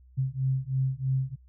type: beating tone pair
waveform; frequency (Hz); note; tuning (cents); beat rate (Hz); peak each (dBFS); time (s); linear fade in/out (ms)
sine; 130.81 / 133.91; C3 / C3; 0 / +41; 3.1; -28; 0.17-1.36; 20
effects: added 63 Hz sine -52 dBFS peak until 1.48 s